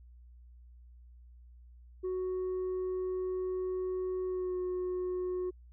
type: tone with pitch glide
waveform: sine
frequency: 370 to 364.3 Hz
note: F#4 to F#4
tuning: 0 to -27 cents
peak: -29 dBFS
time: 2.03-5.51 s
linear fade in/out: 20 ms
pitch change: -27 cents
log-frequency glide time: 4.26-4.57 s
effects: tanh soft clip ceiling -31 dBFS + added 60 Hz sine -52 dBFS peak until 5.72 s